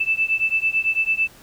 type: beating tone pair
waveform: sine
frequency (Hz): 2636 / 2645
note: E7 / E7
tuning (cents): -1 / +5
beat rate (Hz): 9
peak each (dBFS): -21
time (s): 0-1.28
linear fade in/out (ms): 10
effects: pink hiss -48 dBFS RMS until 1.42 s